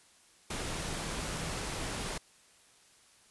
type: tone in noise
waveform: sine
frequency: 157.7 Hz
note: D#3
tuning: 24 cents sharp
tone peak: -45 dBFS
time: 0.71-1.5 s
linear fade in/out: 5 ms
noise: pink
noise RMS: -37 dBFS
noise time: 0.5-2.18 s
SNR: -11 dB
effects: white hiss -62 dBFS RMS until 3.3 s + resampled to 24000 Hz